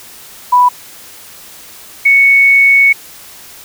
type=tone pair in turn; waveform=sine; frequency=987.8 / 2218 Hz; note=B5 / C#7; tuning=0 / 0 cents; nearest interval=octave + major second; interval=1400 cents; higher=second; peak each=-4 dBFS; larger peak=neither; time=0.52-0.69 / 2.05-2.93 s; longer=second; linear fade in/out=10 ms; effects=white hiss -35 dBFS RMS until 3.64 s